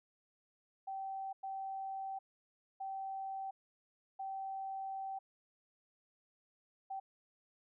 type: tone bursts at uneven times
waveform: sine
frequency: 774 Hz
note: G5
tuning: 22 cents flat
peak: -39 dBFS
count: 5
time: 0.87-1.33 / 1.43-2.19 / 2.8-3.51 / 4.19-5.19 / 6.9-7 s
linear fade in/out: 10 ms
effects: none